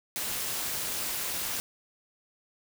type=noise with amplitude modulation; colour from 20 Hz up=white; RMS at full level=-30 dBFS; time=0.16-1.6 s; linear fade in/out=0 ms; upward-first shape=sine; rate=251 Hz; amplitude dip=60%; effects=none